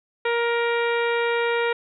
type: harmonic tone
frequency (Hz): 470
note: A#4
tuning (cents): +14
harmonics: 1 / 2 / 3 / 4 / 5 / 6 / 7 / 8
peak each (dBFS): -22 / -28 / -29 / -30 / -31 / -38 / -40 / -40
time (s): 0.25-1.73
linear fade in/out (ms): 5
effects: none